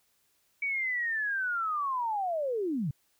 sine linear sweep, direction down, 2281 to 123.6 Hz, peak -28 dBFS, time 0.62-2.91 s, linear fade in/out 5 ms, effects white hiss -71 dBFS RMS until 3.19 s

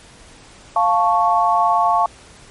sine chord, F augmented, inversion none, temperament equal, 698.5 / 880 / 1108.7 Hz, F5 / A5 / C#6, 0 / 0 / 0 cents, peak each -17 dBFS, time 0.76-2.06 s, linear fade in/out 2 ms, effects pink hiss -44 dBFS RMS until 2.5 s + MP3 48 kbps

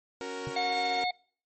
sawtooth chord, F# major, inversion second, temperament equal, 277.2 / 370 / 466.2 Hz, C#4 / F#4 / A#4, 0 / 0 / 0 cents, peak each -38 / -37 / -33 dBFS, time 0.21-1.04 s, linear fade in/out 0 ms
sine tone with exponential decay, 138.59 Hz, C#3, in tune, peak -30 dBFS, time 0.47-0.55 s, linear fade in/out 0 ms, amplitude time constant 17 ms
harmonic tone, 725 Hz, F#5, 35 cents flat, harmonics 1 / 3 / 5 / 6, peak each -28 / -34 / -38 / -37 dBFS, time 0.56-1.11 s, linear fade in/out 5 ms
effects noise-tail reverb RT60 0.5 s tail -25 dB re dry + MP3 32 kbps

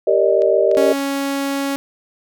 sine chord, Eb major seventh, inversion first, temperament equal with one note detuned, 392 / 466.2 / 575.9 / 622.3 Hz, G4 / Bb4 / D5 / Eb5, 0 / 0 / -34 / 0 cents, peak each -17 / -18 / -18 / -16 dBFS, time 0.07-0.93 s, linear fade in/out 5 ms
clicks, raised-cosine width 0.2 ms, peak -19 dBFS, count 5, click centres 0.42 / 0.714 / 0.75 / 0.817 / 0.992 s
sawtooth tone, 277.2 Hz, C#4, in tune, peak -15 dBFS, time 0.77-1.76 s, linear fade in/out 0 ms
effects none

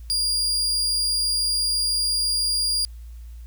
35% pulse tone, 4822 Hz, D8, 45 cents sharp, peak -19 dBFS, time 0.1-2.85 s, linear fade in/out 0 ms, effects added 58 Hz sine -36 dBFS peak until 3.46 s + white hiss -60 dBFS RMS until 3.46 s

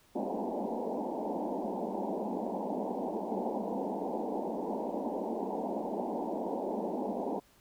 pink band-pass noise, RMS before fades -35 dBFS, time 0.15-7.4 s, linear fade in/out 10 ms, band 190 to 940 Hz, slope 96 dB/octave, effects pink hiss -64 dBFS RMS until 7.6 s

